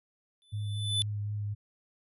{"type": "tone with exponential growth", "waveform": "square", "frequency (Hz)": 3503, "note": "A7", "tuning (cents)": -8, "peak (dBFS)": -25, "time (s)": [0.42, 1.02], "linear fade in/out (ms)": 0, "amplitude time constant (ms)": 130}
{"type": "tone with vibrato", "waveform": "sine", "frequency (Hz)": 103.83, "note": "G#2", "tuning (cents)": 0, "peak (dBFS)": -31, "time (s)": [0.52, 1.55], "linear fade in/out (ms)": 20, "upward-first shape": "triangle", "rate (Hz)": 4, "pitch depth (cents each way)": 18}
{"effects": ["resampled to 32000 Hz"]}